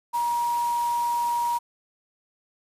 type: tone in noise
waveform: sine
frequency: 951 Hz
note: A#5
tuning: 34 cents sharp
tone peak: -22 dBFS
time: 0.13-1.59 s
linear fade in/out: 20 ms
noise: white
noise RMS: -40 dBFS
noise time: 0.13-1.59 s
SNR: +15 dB
effects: resampled to 32000 Hz